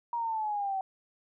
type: exponential sweep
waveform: sine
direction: down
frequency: 952 to 758 Hz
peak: -29 dBFS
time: 0.13-0.81 s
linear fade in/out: 2 ms
effects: none